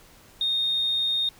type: tone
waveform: sine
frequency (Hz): 3688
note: A#7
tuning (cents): -19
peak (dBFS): -21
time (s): 0.41-1.29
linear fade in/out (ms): 2
effects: tanh soft clip ceiling -17 dBFS + pink hiss -53 dBFS RMS until 1.39 s

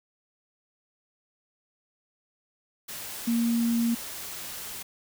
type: tone in noise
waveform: sine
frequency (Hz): 233.1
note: A#3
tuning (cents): 0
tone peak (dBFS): -22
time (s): 3.27-3.95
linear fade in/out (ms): 10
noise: white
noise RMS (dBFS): -38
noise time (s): 2.88-4.83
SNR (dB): +13
effects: none

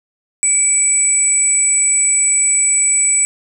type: tone pair together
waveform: sine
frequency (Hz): 2300 / 7926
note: D7 / B8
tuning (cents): -37 / +5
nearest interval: octave + major sixth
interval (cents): 2142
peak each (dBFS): -22 / -11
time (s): 0.43-3.25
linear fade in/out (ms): 0
effects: none

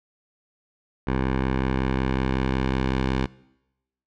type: tone with low-pass filter sweep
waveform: 10% pulse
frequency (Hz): 65.41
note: C2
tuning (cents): 0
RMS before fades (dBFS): -24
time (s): 1.07-3.26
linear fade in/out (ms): 5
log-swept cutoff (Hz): 2000 to 3600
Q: 0.91
effects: noise-tail reverb RT60 0.9 s tail -22 dB re dry

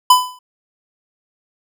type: tone with exponential decay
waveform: square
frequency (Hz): 1002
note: B5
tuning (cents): +25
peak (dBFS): -4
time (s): 0.1-0.39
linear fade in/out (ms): 5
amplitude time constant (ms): 61
effects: none

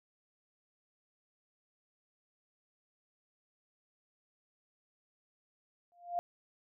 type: tone with exponential growth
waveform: sine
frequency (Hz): 698.5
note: F5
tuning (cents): 0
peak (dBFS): -28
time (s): 5.92-6.19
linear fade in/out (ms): 0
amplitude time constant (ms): 57
effects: none

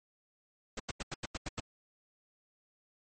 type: noise bursts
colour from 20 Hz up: pink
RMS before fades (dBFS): -37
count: 8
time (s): 0.77-1.602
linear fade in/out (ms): 5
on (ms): 27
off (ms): 88
effects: MP3 32 kbps

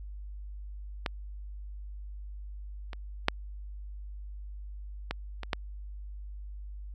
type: clicks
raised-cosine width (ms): 0.3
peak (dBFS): -13 / -24 / -6 / -15 / -21 / -11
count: 6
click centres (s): 1.062 / 2.932 / 3.284 / 5.11 / 5.433 / 5.532
effects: added 50 Hz sine -39 dBFS peak until 6.94 s

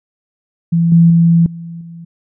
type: tone with level steps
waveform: sine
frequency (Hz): 167.9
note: E3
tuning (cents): +32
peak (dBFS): -9 / -4 / -6 / -25 / -29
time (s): 0.72-2.05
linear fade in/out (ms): 10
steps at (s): 0.92 / 1.1 / 1.46 / 1.81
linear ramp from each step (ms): 2
effects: none

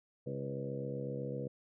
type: harmonic tone with a mistuned harmonic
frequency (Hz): 67.8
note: C#2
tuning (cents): -38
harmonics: 2 / 3 / 4 / 5 / 6 / 7 / 8 / 9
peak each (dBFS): -41 / -45 / -47 / -49 / -49 / -41 / -50 / -54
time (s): 0.26-1.48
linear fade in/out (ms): 10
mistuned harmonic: 7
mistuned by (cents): +48
effects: none

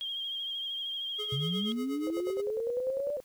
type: tone with vibrato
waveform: sine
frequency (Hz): 3225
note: G7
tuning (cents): +48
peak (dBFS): -33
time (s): 0.01-1.72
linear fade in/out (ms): 0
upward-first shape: sine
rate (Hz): 13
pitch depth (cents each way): 37
type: tone with tremolo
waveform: square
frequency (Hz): 422.1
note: G#4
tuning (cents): +28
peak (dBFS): -37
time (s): 1.18-2.42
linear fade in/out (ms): 20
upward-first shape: sine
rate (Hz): 8.3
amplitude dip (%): 85
type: linear sweep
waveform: sine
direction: up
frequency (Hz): 126 to 595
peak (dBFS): -30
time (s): 1.32-3.17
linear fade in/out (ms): 5
type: tone bursts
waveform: sine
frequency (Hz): 516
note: C5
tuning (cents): -24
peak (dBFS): -34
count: 12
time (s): 2.07-3.202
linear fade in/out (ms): 0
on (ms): 32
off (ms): 68
effects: white hiss -64 dBFS RMS until 3.24 s

